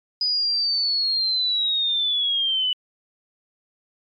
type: linear sweep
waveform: sine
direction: down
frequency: 4978 to 2964 Hz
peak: -19 dBFS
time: 0.21-2.73 s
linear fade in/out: 2 ms
effects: MP3 48 kbps